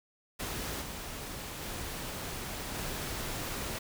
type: noise with level steps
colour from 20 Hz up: pink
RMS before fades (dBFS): -37 / -41 / -39 / -37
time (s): 0.39-3.79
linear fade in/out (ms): 10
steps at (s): 0.81 / 1.62 / 2.74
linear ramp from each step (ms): 10
effects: none